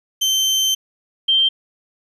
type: tone pair in turn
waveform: 30% pulse / sine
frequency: 3106 / 3146 Hz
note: G7 / G7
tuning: -17 / +6 cents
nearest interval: unison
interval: 23 cents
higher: second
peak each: -12 dBFS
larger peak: neither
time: 0.21-0.75 / 1.28-1.49 s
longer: first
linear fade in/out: 10 ms
effects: resampled to 32000 Hz + 9-bit